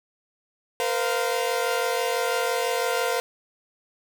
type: chord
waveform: sawtooth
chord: Bb suspended second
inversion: none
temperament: equal with one note detuned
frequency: 466.2 / 512.2 / 698.5 Hz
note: Bb4 / C5 / F5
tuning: 0 / -37 / 0 cents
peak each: -23 / -23 / -25 dBFS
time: 0.8-3.2 s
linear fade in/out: 0 ms
effects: none